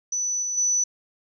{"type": "tone with level steps", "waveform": "sine", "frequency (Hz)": 5970, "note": "F#8", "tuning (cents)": 15, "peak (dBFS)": [-23, -25, -19], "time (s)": [0.12, 0.84], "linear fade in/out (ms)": 5, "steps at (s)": [0.42, 0.57], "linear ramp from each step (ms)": 10, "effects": []}